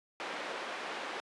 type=band-pass noise; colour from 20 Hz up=pink; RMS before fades=-40 dBFS; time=0.2-1.2 s; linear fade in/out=0 ms; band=440 to 2900 Hz; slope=12 dB/octave; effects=high-pass 200 Hz 12 dB/octave + resampled to 24000 Hz